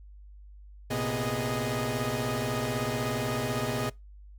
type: tone cluster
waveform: sawtooth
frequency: 115.4 / 131.5 / 245.6 / 415.3 / 621 Hz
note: A#2 / C3 / B3 / G#4 / D#5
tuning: -17 / +9 / -9 / 0 / -3 cents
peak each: -31 dBFS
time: 0.9-3.9 s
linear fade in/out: 10 ms
effects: noise-tail reverb RT60 0.2 s tail -22 dB re dry + added 50 Hz sine -46 dBFS peak until 4.38 s